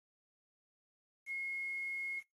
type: tone with quantisation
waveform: sine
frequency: 2160 Hz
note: C#7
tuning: 45 cents flat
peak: -37 dBFS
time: 1.26-2.23 s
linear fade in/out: 50 ms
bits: 10
effects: noise-tail reverb RT60 0.2 s tail -26 dB re dry + AAC 32 kbps